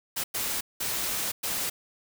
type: noise bursts at uneven times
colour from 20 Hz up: white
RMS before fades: -30 dBFS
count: 4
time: 0.16-0.24 / 0.34-0.61 / 0.8-1.32 / 1.43-1.7 s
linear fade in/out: 10 ms
effects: none